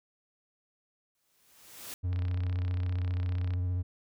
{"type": "noise with exponential growth", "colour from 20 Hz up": "white", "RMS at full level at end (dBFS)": -40, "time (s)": [1.15, 1.94], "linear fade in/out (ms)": 1, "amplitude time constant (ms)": 170}
{"type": "tone with vibrato", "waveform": "triangle", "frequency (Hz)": 89.9, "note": "F#2", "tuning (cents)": -49, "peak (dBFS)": -26, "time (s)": [2.03, 3.83], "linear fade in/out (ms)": 20, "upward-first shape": "triangle", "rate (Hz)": 15, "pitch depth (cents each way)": 38}
{"type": "click train", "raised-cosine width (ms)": 0.3, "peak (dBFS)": -30, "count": 47, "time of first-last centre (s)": [2.13, 3.537], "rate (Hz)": 32.7}
{"effects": []}